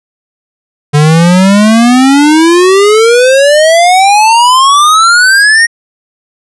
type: exponential sweep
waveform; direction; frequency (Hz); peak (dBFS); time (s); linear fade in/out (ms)
square; up; 144.8 to 1885; -3; 0.93-5.67; 20
effects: resampled to 24000 Hz